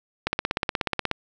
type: click train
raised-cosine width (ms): 0.3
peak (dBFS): -7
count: 15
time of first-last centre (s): 0.27-1.113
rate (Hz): 16.6
effects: none